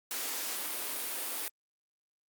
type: high-pass noise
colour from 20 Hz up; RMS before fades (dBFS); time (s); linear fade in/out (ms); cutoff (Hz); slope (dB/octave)
white; -36; 0.11-1.48; 0; 240; 48
effects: Opus 48 kbps